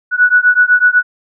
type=beating tone pair; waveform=sine; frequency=1470 / 1478 Hz; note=F#6 / F#6; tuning=-12 / -2 cents; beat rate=8 Hz; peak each=-10 dBFS; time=0.11-1.03 s; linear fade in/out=50 ms; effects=none